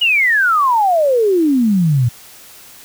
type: exponential sweep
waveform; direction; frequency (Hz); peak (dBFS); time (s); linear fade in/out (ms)
sine; down; 2960 to 114.3; -10; 0.01-2.09; 10
effects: white hiss -40 dBFS RMS until 2.84 s